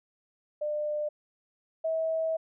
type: tone pair in turn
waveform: sine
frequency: 599 / 645.2 Hz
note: D5 / E5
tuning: +34 / -37 cents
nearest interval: minor second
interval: 129 cents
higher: second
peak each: -28 / -26 dBFS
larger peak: second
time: 0.61-1.09 / 1.84-2.37 s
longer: second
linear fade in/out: 10 ms
effects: none